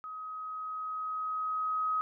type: tone with level ramp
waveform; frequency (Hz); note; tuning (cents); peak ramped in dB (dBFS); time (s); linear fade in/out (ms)
sine; 1265; D#6; +28; -39 to -27; 0.04-2.01; 0
effects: none